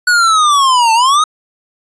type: linear two-way sweep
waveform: square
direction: down then up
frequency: 1480 to 881 to 1275 Hz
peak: -8 dBFS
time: 0.07-1.24 s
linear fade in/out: 5 ms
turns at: 0.93 s
effects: resampled to 22050 Hz